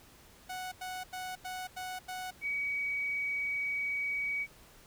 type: tone bursts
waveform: sawtooth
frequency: 739 Hz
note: F#5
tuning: 2 cents flat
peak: -34 dBFS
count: 6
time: 0.49-2.31 s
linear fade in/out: 10 ms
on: 230 ms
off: 88 ms
type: tone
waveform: sine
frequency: 2264 Hz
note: C#7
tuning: 36 cents sharp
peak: -31 dBFS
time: 2.41-4.47 s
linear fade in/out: 50 ms
effects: pink hiss -58 dBFS RMS until 4.86 s